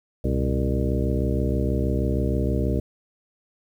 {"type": "harmonic tone with a mistuned harmonic", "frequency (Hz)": 66.3, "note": "C2", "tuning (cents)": 23, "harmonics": [1, 2, 3, 4, 5, 6, 7, 9], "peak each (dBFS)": [-24, -27, -29, -30, -31, -32, -32, -34], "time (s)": [0.24, 2.8], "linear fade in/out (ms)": 5, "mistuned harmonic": 2, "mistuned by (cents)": -140, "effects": ["9-bit"]}